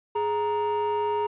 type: tone pair together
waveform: triangle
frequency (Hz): 417.6 / 935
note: G#4 / A#5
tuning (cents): +10 / +5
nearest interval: octave + major second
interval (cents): 1395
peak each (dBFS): -23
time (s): 0.15-1.27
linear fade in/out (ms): 10
effects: tanh soft clip ceiling -18 dBFS + resampled to 8000 Hz